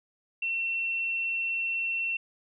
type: tone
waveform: sine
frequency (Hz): 2708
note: E7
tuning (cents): +46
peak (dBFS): -27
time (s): 0.42-2.17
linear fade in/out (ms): 5
effects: none